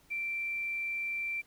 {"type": "tone with quantisation", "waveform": "sine", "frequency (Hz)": 2349, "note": "D7", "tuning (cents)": 0, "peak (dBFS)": -32, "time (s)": [0.1, 1.42], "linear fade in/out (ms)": 20, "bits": 10, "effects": ["pink hiss -64 dBFS RMS until 1.46 s"]}